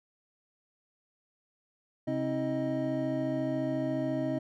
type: tone cluster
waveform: triangle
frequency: 133.6 / 264.8 / 319 / 624 Hz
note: C3 / C4 / D#4 / D#5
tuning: +36 / +21 / +43 / +5 cents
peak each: -35 / -31 / -32 / -32 dBFS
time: 2.07-4.39 s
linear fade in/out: 10 ms
effects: none